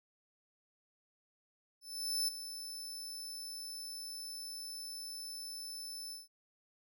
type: tone with ADSR envelope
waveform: sawtooth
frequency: 5274 Hz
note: E8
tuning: in tune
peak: -28 dBFS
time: 1.81-6.28 s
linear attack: 470 ms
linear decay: 11 ms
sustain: -12 dB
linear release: 160 ms
effects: none